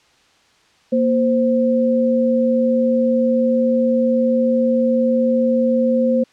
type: tone pair together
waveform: sine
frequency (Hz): 234.9 / 521.3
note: A#3 / C5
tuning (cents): +13 / -6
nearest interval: octave + major second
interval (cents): 1381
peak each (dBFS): -16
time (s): 0.92-6.24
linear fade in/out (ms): 10
effects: white hiss -55 dBFS RMS until 6.32 s + low-pass 5000 Hz 12 dB/octave